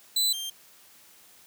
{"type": "tone pair in turn", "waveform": "sawtooth", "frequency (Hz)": [4000, 3175], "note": ["B7", "G7"], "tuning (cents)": [21, 21], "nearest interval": "major third", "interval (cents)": 400, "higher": "first", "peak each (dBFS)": [-19, -29], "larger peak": "first", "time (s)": [[0.16, 0.33], [0.33, 0.5]], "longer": "neither", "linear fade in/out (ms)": 5, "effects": ["white hiss -55 dBFS RMS until 1.46 s", "high-pass 100 Hz 12 dB/octave"]}